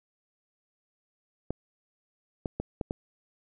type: clicks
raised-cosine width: 2 ms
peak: -17 dBFS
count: 5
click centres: 1.506 / 2.458 / 2.6 / 2.812 / 2.909 s
effects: none